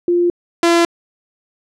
sine / sawtooth tone pair in turn, 349.2 / 339.7 Hz, F4 / F4, 0 / -48 cents, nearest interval unison, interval 48 cents, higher first, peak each -11 / -6 dBFS, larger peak second, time 0.08-0.3 / 0.63-0.85 s, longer neither, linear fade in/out 2 ms, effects low-pass 8000 Hz 12 dB/octave

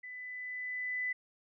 sine tone with level ramp, 1999 Hz, B6, 20 cents sharp, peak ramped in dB -43 to -31 dBFS, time 0.03-1.13 s, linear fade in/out 10 ms, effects none

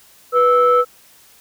sine tone pair together, 491.4 / 1312 Hz, B4 / E6, -9 / -9 cents, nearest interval octave + perfect fourth, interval 1700 cents, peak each -12 dBFS, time 0.32-0.85 s, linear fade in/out 50 ms, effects tanh soft clip ceiling -4 dBFS + white hiss -49 dBFS RMS until 1.4 s

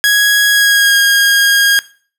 sawtooth tone with pitch glide, 1661.2 to 1628.9 Hz, G#6 to G#6, 0 to -34 cents, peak -4 dBFS, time 0.04-1.79 s, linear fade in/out 0 ms, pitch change -34 cents, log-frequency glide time 0.5-0.97 s, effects noise-tail reverb RT60 0.4 s tail -18 dB re dry

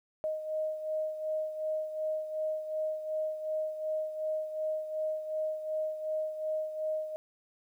sine beating tone pair, 622 / 624.7 Hz, D#5 / D#5, -1 / +7 cents, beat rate 2.7 Hz, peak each -32 / -39 dBFS, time 0.24-7.16 s, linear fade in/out 0 ms, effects 11-bit

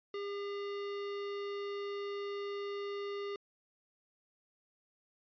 square tone, 403.5 Hz, G#4, 50 cents flat, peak -38 dBFS, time 0.14-3.36 s, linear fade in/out 2 ms, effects resampled to 11025 Hz

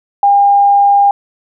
sine tone, 805 Hz, G5, 46 cents sharp, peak -5 dBFS, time 0.23-1.11 s, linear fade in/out 2 ms, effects none

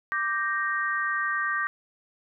sine chord, G minor, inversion second, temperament equal, 1174.7 / 1568 / 1864.7 Hz, D6 / G6 / Bb6, 0 / 0 / 0 cents, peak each -29 dBFS, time 0.12-1.67 s, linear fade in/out 0 ms, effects none

